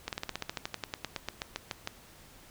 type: slowing click train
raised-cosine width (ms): 0.2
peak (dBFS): -16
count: 20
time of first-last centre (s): 0.08-1.874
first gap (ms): 48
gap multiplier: 1.07
effects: pink hiss -55 dBFS RMS until 2.5 s